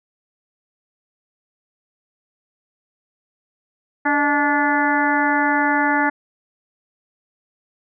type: harmonic tone with a mistuned harmonic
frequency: 289.6 Hz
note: D4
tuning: 24 cents flat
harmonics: 1 / 2 / 3 / 4 / 5 / 6 / 7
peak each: -21 / -28 / -20 / -28 / -23 / -22 / -28 dBFS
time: 4.05-6.1 s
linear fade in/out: 10 ms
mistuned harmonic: 2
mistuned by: +81 cents
effects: none